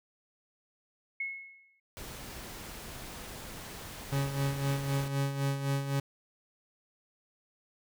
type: tone with exponential decay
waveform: sine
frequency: 2181 Hz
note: C#7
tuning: 29 cents flat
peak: -30 dBFS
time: 1.2-1.8 s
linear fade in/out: 5 ms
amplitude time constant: 130 ms
type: noise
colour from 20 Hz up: pink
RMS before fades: -44 dBFS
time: 1.97-5.08 s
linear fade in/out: 0 ms
type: tone with tremolo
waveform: 40% pulse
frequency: 138.59 Hz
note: C#3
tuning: in tune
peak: -26 dBFS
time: 4.12-6 s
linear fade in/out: 5 ms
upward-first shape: sine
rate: 3.9 Hz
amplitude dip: 60%
effects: none